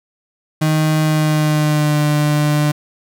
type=tone with pitch glide; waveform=35% pulse; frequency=155.56 to 149.05 Hz; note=D#3 to D3; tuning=0 to +26 cents; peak=-11 dBFS; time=0.61-2.72 s; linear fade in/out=10 ms; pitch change=-74 cents; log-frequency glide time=1.03-2.04 s; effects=none